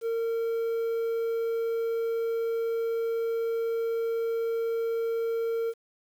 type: tone with quantisation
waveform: triangle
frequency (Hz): 458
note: A#4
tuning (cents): -31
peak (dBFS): -24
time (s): 0.01-5.74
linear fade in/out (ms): 50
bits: 9
effects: none